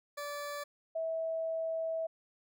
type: tone pair in turn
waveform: 20% pulse / sine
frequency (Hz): 580 / 650.3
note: D5 / E5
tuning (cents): -22 / -24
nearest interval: major second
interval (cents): 198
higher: second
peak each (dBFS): -33 / -32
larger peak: second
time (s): 0.17-0.64 / 0.95-2.07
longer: second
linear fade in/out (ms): 10
effects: none